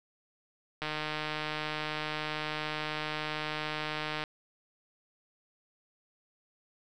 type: click train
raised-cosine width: 0.3 ms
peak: -18 dBFS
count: 524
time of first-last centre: 0.82-4.238 s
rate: 153 Hz
effects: none